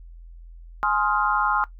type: chord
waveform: sine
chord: F minor seventh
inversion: first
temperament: just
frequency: 838.1 / 1047.7 / 1257.2 / 1396.9 Hz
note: Ab5 / C6 / Eb6 / F6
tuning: +16 / +2 / +18 / 0 cents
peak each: -25 dBFS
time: 0.83-1.64 s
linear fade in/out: 0 ms
effects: noise-tail reverb RT60 0.1 s tail -17 dB re dry + added 42 Hz sine -40 dBFS peak until 1.79 s